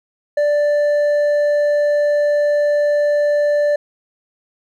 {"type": "tone with hard clipping", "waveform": "sine", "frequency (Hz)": 587.3, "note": "D5", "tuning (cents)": 0, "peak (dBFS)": -14, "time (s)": [0.37, 3.76], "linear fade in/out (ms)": 5, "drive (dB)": 4, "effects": []}